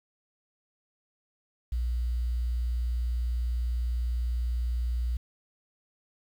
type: tone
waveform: sine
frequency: 60 Hz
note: B1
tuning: 49 cents flat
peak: -26 dBFS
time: 1.72-5.17 s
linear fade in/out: 5 ms
effects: 9-bit